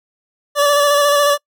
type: tone with vibrato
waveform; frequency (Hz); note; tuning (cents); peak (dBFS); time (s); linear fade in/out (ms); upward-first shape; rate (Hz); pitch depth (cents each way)
25% pulse; 577; D5; -31; -7; 0.55-1.38; 50; square; 14; 20
effects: noise-tail reverb RT60 0.1 s tail -25 dB re dry